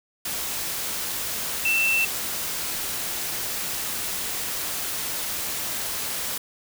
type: tone in noise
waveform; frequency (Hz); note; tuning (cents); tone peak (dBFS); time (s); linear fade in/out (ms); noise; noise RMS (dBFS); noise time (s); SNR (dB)
sine; 2676; E7; +25; -19; 1.65-2.05; 5; white; -29; 0.25-6.38; +7
effects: none